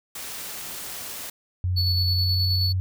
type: noise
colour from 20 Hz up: white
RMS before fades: -35 dBFS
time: 0.15-1.3 s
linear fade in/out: 5 ms
type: tone with pitch glide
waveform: sine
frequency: 90.7 to 92.87 Hz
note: F#2 to F#2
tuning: -34 to +7 cents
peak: -21 dBFS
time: 1.64-2.8 s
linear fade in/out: 0 ms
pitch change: +41 cents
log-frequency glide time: 2.03-2.42 s
type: tone with tremolo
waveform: triangle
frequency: 4435 Hz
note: C#8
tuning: in tune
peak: -21 dBFS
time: 1.76-2.73 s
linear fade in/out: 20 ms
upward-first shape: square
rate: 9.4 Hz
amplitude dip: 25%
effects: none